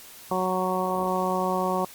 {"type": "harmonic tone", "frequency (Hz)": 185, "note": "F#3", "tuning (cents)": 0, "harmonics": [1, 2, 3, 4, 5, 6], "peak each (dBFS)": [-30, -30, -30, -30, -30, -30], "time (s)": [0.31, 1.85], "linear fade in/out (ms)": 2, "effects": ["white hiss -46 dBFS RMS until 1.94 s", "Opus 48 kbps"]}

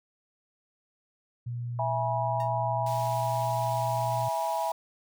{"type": "tone", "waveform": "sine", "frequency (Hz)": 120, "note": "B2", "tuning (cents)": -49, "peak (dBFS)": -31, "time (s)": [1.46, 4.29], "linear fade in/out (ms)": 10}
{"type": "chord", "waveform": "sine", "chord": "E major", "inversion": "none", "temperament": "equal with one note detuned", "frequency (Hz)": [659.3, 830.6, 967.4], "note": ["E5", "G#5", "B5"], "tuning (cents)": [0, 0, -36], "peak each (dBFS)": -31, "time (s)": [1.79, 4.72], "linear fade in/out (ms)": 2}
{"type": "tone with exponential decay", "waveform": "sawtooth", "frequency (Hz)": 922, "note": "A#5", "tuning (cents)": -19, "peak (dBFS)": -36, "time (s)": [2.4, 2.54], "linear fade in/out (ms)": 1, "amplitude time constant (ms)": 29}
{"type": "high-pass noise", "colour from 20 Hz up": "pink", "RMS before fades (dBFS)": -46, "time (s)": [2.86, 4.72], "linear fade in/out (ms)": 5, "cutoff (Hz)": 2700, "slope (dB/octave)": 12}
{"effects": []}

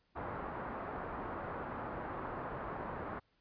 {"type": "low-pass noise", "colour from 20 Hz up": "white", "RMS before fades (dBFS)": -42, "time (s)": [0.15, 3.2], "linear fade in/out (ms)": 20, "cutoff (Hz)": 1300, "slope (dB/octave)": 24, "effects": ["pink hiss -75 dBFS RMS until 3.4 s", "resampled to 11025 Hz"]}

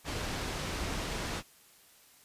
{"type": "low-pass noise", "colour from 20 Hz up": "pink", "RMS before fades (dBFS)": -36, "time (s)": [0.04, 1.43], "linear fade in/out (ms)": 50, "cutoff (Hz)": 6800, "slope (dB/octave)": 12, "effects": ["white hiss -60 dBFS RMS until 2.24 s", "resampled to 32000 Hz"]}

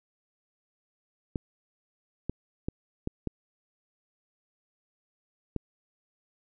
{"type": "clicks", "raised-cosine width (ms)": 3, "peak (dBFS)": -17, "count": 6, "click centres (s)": [1.358, 2.296, 2.685, 3.074, 3.273, 5.563], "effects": []}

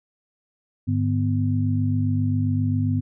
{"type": "tone cluster", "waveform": "sine", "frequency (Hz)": [102.8, 150.3, 250.8], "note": ["G#2", "D3", "B3"], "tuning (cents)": [-17, 40, 27], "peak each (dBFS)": [-21, -28, -24], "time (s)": [0.87, 3.01], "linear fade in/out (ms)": 20, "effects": []}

